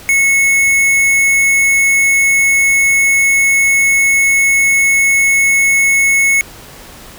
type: tone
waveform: square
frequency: 2195 Hz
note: C#7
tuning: 18 cents flat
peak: -9 dBFS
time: 0.09-6.41 s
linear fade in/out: 0 ms
effects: pink hiss -35 dBFS RMS until 7.18 s